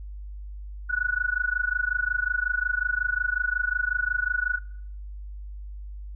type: tone with amplitude modulation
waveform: sine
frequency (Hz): 1472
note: F#6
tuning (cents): -9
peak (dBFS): -19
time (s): 0.89-4.59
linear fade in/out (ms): 20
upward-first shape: sine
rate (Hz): 25.5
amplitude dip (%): 95
effects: noise-tail reverb RT60 0.7 s tail -26 dB re dry + added 50 Hz sine -35 dBFS peak until 6.15 s